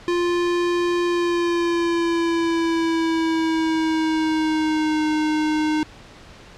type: tone with pitch glide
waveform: square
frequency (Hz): 349.2 to 307.5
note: F4 to D#4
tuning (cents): 0 to -20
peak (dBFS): -19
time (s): 0.08-5.83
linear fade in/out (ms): 0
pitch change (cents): -220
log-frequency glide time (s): 1.04-5.05
effects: pink hiss -44 dBFS RMS until 6.57 s + low-pass 5000 Hz 12 dB/octave